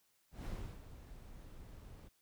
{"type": "noise with ADSR envelope", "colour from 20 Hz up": "brown", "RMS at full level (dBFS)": -41, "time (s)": [0.31, 2.09], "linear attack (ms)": 150, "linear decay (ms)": 340, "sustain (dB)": -12, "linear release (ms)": 16, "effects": ["white hiss -75 dBFS RMS until 2.21 s"]}